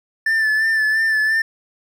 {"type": "tone with vibrato", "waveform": "triangle", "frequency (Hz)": 1761, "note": "A6", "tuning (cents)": 1, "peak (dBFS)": -13, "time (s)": [0.26, 1.42], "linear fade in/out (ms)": 5, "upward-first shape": "sine", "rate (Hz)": 2.9, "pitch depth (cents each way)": 35, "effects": []}